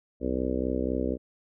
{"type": "harmonic tone", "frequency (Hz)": 64, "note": "C2", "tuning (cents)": -38, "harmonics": [1, 2, 3, 4, 5, 6, 7, 8, 9], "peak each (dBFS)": [-34, -43, -36, -31, -33, -36, -34, -35, -38], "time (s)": [0.2, 1.18], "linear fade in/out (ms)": 50, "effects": []}